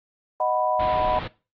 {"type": "chord", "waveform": "sine", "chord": "B major", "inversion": "first", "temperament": "equal", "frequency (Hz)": [622.3, 740, 987.8], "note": ["D#5", "F#5", "B5"], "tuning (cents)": [0, 0, 0], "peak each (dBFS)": -24, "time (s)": [0.4, 1.19], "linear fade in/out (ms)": 2}
{"type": "low-pass noise", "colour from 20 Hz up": "pink", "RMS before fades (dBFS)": -32, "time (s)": [0.79, 1.28], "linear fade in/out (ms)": 10, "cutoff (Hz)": 3900, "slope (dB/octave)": 48}
{"effects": ["noise-tail reverb RT60 0.3 s tail -19 dB re dry", "Opus 24 kbps"]}